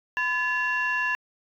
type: tone cluster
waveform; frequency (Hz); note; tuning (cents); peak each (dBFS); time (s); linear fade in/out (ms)
sine; 1011 / 1720 / 2743; B5 / A6 / F7; +40 / -40 / -32; -29 / -24 / -29; 0.17-1.15; 0
effects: tanh soft clip ceiling -17 dBFS